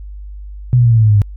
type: tone with pitch steps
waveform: sine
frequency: 124.3 / 120.83 / 117.46 / 114.18 / 110.99 / 107.9 / 104.89 / 101.96 Hz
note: B2 / B2 / A#2 / A#2 / A2 / A2 / G#2 / G#2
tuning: +12 / -37 / +14 / -35 / +16 / -33 / +18 / -31 cents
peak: -6 dBFS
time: 0.73-1.218 s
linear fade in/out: 0 ms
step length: 61 ms
effects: added 50 Hz sine -27 dBFS peak until 1.36 s